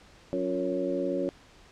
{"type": "harmonic tone with a mistuned harmonic", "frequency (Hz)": 92.5, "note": "F#2", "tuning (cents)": 0, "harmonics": [2, 3, 4, 5, 6], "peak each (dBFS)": [-38, -32, -32, -36, -31], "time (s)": [0.33, 1.29], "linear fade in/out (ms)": 0, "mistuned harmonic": 4, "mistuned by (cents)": -72, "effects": ["pink hiss -55 dBFS RMS until 1.71 s", "low-pass 6000 Hz 12 dB/octave"]}